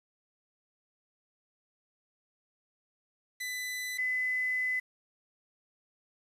sawtooth / sine tone pair in turn, 2000 / 2013 Hz, B6 / B6, +21 / +33 cents, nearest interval unison, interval 12 cents, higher second, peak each -31 / -28 dBFS, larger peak second, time 3.4-3.98 / 3.98-4.8 s, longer second, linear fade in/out 10 ms, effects resampled to 32000 Hz + 9-bit

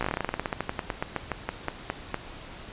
slowing click train, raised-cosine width 0.5 ms, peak -12 dBFS, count 26, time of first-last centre 0.01-2.143 s, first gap 16 ms, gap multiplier 1.12, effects pink hiss -43 dBFS RMS until 2.72 s + resampled to 8000 Hz

